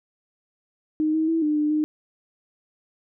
sine tone with pitch steps, 309.3 / 317 / 326.8 / 301.5 / 299.7 / 305.2 Hz, D#4 / D#4 / E4 / D4 / D4 / D#4, -10 / +32 / -15 / +46 / +35 / -33 cents, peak -19 dBFS, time 1-1.84 s, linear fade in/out 0 ms, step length 140 ms, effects none

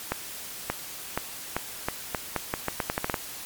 accelerating click train, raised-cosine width 0.5 ms, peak -10 dBFS, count 15, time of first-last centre 0.12-3.142 s, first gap 580 ms, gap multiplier 0.82, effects white hiss -39 dBFS RMS until 3.45 s + MP3 96 kbps

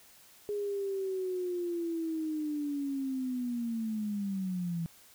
sine linear sweep, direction down, 415.3 to 164.3 Hz, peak -31 dBFS, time 0.49-4.86 s, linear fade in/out 0 ms, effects white hiss -58 dBFS RMS until 5.14 s

